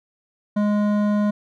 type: tone with hard clipping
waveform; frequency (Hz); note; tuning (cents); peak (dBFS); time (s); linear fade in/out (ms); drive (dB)
sine; 207.7; G#3; 0; -19; 0.56-1.31; 10; 12
effects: none